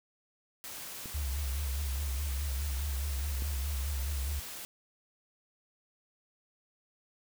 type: noise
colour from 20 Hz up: white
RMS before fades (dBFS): -43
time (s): 0.64-4.65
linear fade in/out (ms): 0
type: clicks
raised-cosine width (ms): 3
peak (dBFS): -31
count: 2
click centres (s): 1.058 / 3.422
type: tone with vibrato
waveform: sine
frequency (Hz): 69.3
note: C#2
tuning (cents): 0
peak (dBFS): -31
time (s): 1.14-4.4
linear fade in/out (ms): 10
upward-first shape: sine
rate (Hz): 4.8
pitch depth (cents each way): 110
effects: none